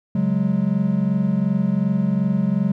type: chord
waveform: triangle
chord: C# suspended fourth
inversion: none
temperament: equal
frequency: 138.59 / 185 / 207.7 Hz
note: C#3 / F#3 / G#3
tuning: 0 / 0 / 0 cents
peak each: -23 / -18 / -19 dBFS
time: 0.15-2.72 s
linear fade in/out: 5 ms
effects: none